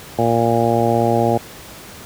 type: harmonic tone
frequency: 116.54 Hz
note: A#2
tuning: in tune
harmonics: 1 / 2 / 3 / 4 / 5 / 6 / 7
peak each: -21 / -21 / -21 / -21 / -21 / -21 / -21 dBFS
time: 0.18-1.38 s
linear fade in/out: 10 ms
effects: pink hiss -37 dBFS RMS until 2.05 s + high-pass 60 Hz 12 dB/octave